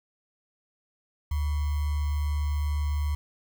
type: tone with sample-and-hold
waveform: sine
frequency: 73.8 Hz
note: D2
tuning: 9 cents sharp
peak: -24 dBFS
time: 1.31-3.15 s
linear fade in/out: 5 ms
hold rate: 1050 Hz
effects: none